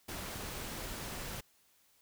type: noise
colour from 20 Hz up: pink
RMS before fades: -42 dBFS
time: 0.08-1.41 s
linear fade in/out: 10 ms
effects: white hiss -69 dBFS RMS until 2.01 s